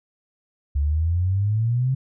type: exponential sweep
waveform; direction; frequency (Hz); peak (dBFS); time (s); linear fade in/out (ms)
sine; up; 69.3 to 134.7; -18; 0.75-1.95; 10
effects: none

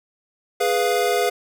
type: chord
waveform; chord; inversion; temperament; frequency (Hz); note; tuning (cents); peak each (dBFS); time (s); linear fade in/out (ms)
square; F diminished; first; equal; 415.3 / 493.9 / 698.5; Ab4 / Cb5 / F5; 0 / 0 / 0; -23; 0.6-1.3; 10
effects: none

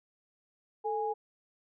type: tone pair together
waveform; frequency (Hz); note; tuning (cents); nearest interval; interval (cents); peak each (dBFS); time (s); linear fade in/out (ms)
sine; 440.1 / 827; A4 / G#5; 0 / -8; major seventh; 1092; -33 / -32; 0.84-1.14; 20
effects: none

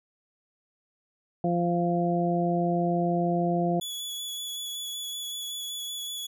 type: harmonic tone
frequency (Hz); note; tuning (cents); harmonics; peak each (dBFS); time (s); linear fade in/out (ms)
173.3; F3; -13; 1 / 2 / 3 / 4; -26 / -29 / -33 / -28; 1.44-3.8; 2
type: tone with vibrato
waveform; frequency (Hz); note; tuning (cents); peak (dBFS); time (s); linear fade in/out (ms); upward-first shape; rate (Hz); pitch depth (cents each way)
sawtooth; 3406; G#7; +43; -30; 3.81-6.27; 10; square; 5.3; 13
effects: none

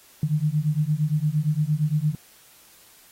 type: beating tone pair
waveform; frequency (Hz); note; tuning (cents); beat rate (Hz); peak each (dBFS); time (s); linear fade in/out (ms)
sine; 147.4 / 156.1; D3 / D#3; +7 / +6; 8.7; -23; 0.23-2.15; 2
effects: white hiss -53 dBFS RMS until 3.11 s + AAC 48 kbps

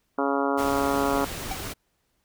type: harmonic tone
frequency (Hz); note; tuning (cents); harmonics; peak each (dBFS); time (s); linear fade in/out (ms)
139.3; C#3; +9; 2 / 3 / 4 / 5 / 6 / 7 / 8 / 9 / 10; -27 / -29 / -30 / -31 / -32 / -32 / -33 / -34 / -34; 0.18-1.25; 5
type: noise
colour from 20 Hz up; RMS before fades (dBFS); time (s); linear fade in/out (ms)
pink; -34; 0.57-1.74; 20
type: tone with exponential decay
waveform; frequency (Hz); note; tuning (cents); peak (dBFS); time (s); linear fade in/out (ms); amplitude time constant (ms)
square; 766; G5; -40; -27; 1.51-1.59; 5; 16
effects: pink hiss -72 dBFS RMS until 2.24 s

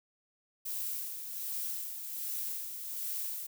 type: noise with tremolo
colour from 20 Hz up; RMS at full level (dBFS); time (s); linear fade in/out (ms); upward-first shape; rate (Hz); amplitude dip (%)
violet; -36; 0.65-3.47; 10; sine; 1.3; 50
effects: none

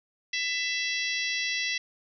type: harmonic tone with a mistuned harmonic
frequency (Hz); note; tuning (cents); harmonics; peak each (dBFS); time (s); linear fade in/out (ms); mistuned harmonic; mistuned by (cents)
666; E5; +18; 3 / 4 / 5 / 6 / 7 / 8 / 9; -31 / -33 / -35 / -37 / -38 / -39 / -40; 0.33-1.78; 5; 9; -52
effects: none

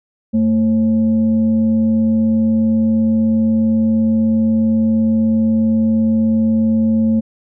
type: tone with frequency modulation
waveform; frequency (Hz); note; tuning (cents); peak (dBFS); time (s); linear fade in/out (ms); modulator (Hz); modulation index
sine; 223; A3; +23; -11; 0.33-7.21; 20; 315; 0.32
effects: none

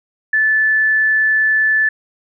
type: tone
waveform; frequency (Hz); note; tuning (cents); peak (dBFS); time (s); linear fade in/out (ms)
sine; 1745; A6; -15; -11; 0.33-1.89; 5
effects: none

